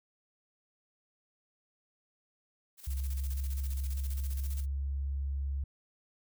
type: noise with tremolo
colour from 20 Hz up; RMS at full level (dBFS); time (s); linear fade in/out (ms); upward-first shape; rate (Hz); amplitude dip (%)
blue; -46; 2.77-4.66; 50; square; 15; 65
type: tone with pitch glide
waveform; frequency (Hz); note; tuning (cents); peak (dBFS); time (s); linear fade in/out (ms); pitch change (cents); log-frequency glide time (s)
sine; 67.7 to 69.04; C#2 to C#2; -40 to -6; -31; 2.87-5.64; 5; +34; 4.3-4.66
effects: none